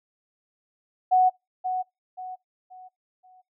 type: tone with echo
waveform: sine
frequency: 740 Hz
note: F#5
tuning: in tune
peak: -15 dBFS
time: 1.11-1.3 s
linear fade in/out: 20 ms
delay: 530 ms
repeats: 4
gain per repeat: -9 dB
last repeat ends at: 3.42 s
effects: noise-tail reverb RT60 0.2 s tail -25 dB re dry